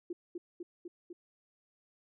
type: tone with echo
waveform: sine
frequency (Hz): 348.7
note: F4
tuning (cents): -3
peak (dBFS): -35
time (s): 0.1-0.13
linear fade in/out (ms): 5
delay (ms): 250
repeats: 4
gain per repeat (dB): -2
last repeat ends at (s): 1.13
effects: none